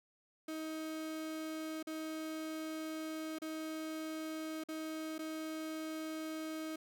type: tone with dropouts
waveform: 35% pulse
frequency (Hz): 315.5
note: D#4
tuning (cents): +24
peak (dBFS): -38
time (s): 0.48-6.76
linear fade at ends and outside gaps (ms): 5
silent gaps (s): 1.828-1.87 / 3.386-3.418 / 4.638-4.686 / 5.182-5.19
effects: none